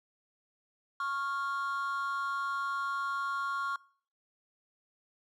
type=tone pair together; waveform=triangle; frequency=1100 / 1396.4 Hz; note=C#6 / F6; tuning=-14 / -1 cents; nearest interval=major third; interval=413 cents; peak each=-31 / -32 dBFS; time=1-3.76 s; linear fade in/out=2 ms; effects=noise-tail reverb RT60 0.5 s tail -24 dB re dry + tanh soft clip ceiling -25 dBFS